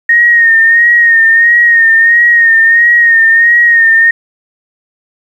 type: tone with vibrato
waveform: sine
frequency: 1854 Hz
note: A#6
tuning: 10 cents flat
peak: -3 dBFS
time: 0.09-4.11 s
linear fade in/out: 5 ms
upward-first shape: sine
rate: 1.5 Hz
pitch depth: 44 cents each way
effects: 7-bit